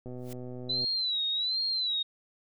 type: click train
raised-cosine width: 2 ms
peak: -29 dBFS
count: 99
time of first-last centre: 0.06-0.844 s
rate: 125 Hz
type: noise with exponential growth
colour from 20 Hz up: white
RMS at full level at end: -45 dBFS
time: 0.17-0.33 s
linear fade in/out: 2 ms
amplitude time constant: 34 ms
type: tone with vibrato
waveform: sine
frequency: 3974 Hz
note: B7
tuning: 10 cents sharp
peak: -27 dBFS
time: 0.69-2.03 s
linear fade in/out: 10 ms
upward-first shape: sine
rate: 1.3 Hz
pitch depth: 110 cents each way
effects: none